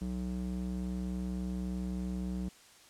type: tone with band-pass filter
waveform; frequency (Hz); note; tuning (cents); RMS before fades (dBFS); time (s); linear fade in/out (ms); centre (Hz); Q
square; 61.74; B1; 0; -36; 0.01-2.49; 5; 190; 1.7
effects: white hiss -58 dBFS RMS until 2.89 s + low-pass 9000 Hz 12 dB/octave